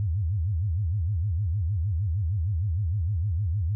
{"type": "tone with vibrato", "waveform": "sine", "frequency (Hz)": 91.5, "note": "F#2", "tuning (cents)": -19, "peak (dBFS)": -23, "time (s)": [0, 3.75], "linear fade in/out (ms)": 0, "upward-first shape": "sine", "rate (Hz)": 6.5, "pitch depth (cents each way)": 290, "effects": []}